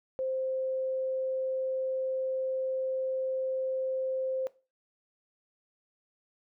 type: tone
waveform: sine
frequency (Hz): 523.3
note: C5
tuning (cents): 0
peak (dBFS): -29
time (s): 0.19-4.47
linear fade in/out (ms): 0
effects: noise-tail reverb RT60 0.3 s tail -18 dB re dry